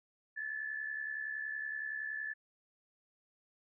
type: tone with amplitude modulation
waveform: sine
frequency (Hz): 1737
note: A6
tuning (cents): -23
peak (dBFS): -34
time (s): 0.36-2.34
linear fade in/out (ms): 20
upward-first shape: sine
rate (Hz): 70.7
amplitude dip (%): 65
effects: none